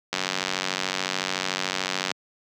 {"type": "click train", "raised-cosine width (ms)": 0.2, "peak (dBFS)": -7, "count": 187, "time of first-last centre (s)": [0.13, 2.115], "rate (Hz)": 93.7, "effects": ["high-pass 150 Hz 12 dB/octave"]}